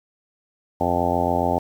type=harmonic tone; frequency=87.2 Hz; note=F2; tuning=2 cents flat; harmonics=1 / 2 / 3 / 4 / 5 / 6 / 7 / 8 / 9 / 10; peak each=-29 / -30 / -27 / -30 / -30 / -29 / -26 / -28 / -25 / -27 dBFS; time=0.8-1.59 s; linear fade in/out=10 ms; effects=8-bit